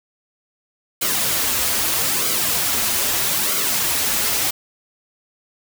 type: noise with flanger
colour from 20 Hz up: white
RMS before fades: -20 dBFS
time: 1.01-4.51 s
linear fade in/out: 10 ms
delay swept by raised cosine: 1.1 to 6.7 ms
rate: 0.79 Hz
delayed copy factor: -0.65
effects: none